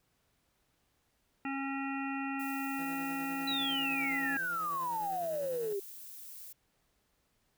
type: harmonic tone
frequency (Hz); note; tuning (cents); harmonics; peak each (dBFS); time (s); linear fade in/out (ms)
273; C#4; -26; 1 / 3 / 5 / 7 / 9 / 10; -36 / -41 / -43 / -44 / -46 / -46; 1.45-4.37; 2
type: noise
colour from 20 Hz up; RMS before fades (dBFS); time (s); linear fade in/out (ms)
violet; -48; 2.39-6.53; 10
type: tone with tremolo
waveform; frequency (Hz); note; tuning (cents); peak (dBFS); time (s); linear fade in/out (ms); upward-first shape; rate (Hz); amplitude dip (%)
15% pulse; 167.3; E3; +26; -40; 2.79-5.73; 0; triangle; 9.9; 60
type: exponential sweep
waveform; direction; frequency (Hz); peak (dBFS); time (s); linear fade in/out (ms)
sine; down; 4024 to 386.1; -32; 3.47-5.8; 10
effects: pink hiss -75 dBFS RMS until 7.57 s